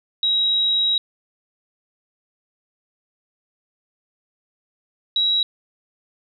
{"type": "tone pair in turn", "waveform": "sine", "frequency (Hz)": [3837, 3870], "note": ["A#7", "B7"], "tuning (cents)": [49, -36], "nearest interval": "unison", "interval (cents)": 15, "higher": "second", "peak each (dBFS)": -16, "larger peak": "neither", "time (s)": [[0.23, 0.98], [5.16, 5.43]], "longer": "first", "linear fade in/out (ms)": 2, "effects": []}